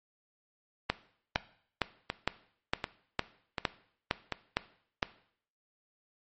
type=two click trains; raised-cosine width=0.3 ms; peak=-15 / -10 dBFS; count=5 / 10; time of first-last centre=1.36-4.323 / 0.9-5.028 s; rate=1.35 / 2.18 Hz; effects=noise-tail reverb RT60 0.6 s tail -17 dB re dry + MP3 32 kbps